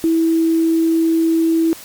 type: tone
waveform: sine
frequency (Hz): 327.1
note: E4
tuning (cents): -13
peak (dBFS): -12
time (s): 0.04-1.73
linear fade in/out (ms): 0
effects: white hiss -37 dBFS RMS until 1.84 s + Opus 48 kbps